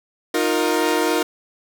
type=chord; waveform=sawtooth; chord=Eb suspended second; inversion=none; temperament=equal with one note detuned; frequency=311.1 / 354.9 / 466.2 Hz; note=Eb4 / F4 / Bb4; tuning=0 / +28 / 0 cents; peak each=-18 dBFS; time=0.34-1.23 s; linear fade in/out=5 ms; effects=none

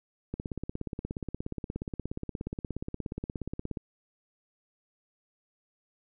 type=click train; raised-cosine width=3 ms; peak=-21 dBFS; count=59; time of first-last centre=0.34-3.772 s; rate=16.9 Hz; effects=none

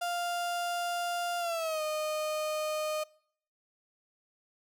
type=tone with pitch glide; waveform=35% pulse; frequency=698.5 to 615.1 Hz; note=F5 to D#5; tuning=0 to -20 cents; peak=-29 dBFS; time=0.01-3.04 s; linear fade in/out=10 ms; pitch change=-220 cents; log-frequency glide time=1.39-1.82 s; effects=noise-tail reverb RT60 0.6 s tail -23 dB re dry

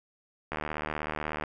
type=click train; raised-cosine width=0.5 ms; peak=-17 dBFS; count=71; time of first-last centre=0.52-1.437 s; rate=76.3 Hz; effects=none

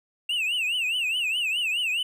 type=tone with vibrato; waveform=triangle; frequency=2730 Hz; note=F7; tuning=40 cents flat; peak=-22 dBFS; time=0.29-2.03 s; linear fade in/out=5 ms; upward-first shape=triangle; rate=4.8 Hz; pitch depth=200 cents each way; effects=none

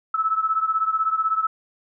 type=beating tone pair; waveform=sine; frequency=1301 / 1317 Hz; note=E6 / E6; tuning=-23 / -2 cents; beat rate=16 Hz; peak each=-21 / -24 dBFS; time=0.14-1.47 s; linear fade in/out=5 ms; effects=none

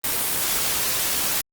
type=noise with amplitude modulation; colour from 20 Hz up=white; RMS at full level=-22 dBFS; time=0.04-1.41 s; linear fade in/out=2 ms; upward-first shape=sine; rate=66.1 Hz; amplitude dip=25%; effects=Opus 24 kbps

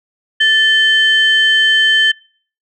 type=tone pair together; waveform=sine; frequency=1760 / 3092 Hz; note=A6 / G7; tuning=0 / -24 cents; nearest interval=minor seventh; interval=976 cents; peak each=-10 dBFS; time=0.4-2.12 s; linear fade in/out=10 ms; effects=noise-tail reverb RT60 0.5 s tail -26 dB re dry + tanh soft clip ceiling -2 dBFS

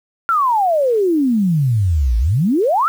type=exponential two-way sweep; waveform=sine; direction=down then up; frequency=1396.9 to 53.9 to 1396.9 Hz; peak=-12 dBFS; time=0.29-2.88 s; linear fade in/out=0 ms; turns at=2.18 s; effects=7-bit

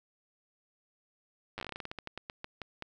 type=slowing click train; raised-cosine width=0.3 ms; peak=-23 dBFS; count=20; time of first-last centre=1.58-2.823 s; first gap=9 ms; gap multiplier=1.19; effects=none

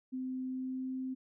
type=tone with pitch glide; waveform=sine; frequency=258 to 259.9 Hz; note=C4 to C4; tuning=-24 to -11 cents; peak=-35 dBFS; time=0.12-1.15 s; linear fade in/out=20 ms; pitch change=+13 cents; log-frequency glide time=0.44-0.93 s; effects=none

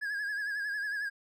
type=tone with vibrato; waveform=triangle; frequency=1661.2 Hz; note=G#6; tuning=in tune; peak=-30 dBFS; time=0.01-1.1 s; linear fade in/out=20 ms; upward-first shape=sine; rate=11 Hz; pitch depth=60 cents each way; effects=none

